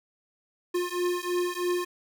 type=beating tone pair; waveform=square; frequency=353.7 / 356.8 Hz; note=F4 / F4; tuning=+22 / +37 cents; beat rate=3.1 Hz; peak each=-30 dBFS; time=0.74-1.85 s; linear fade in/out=10 ms; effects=none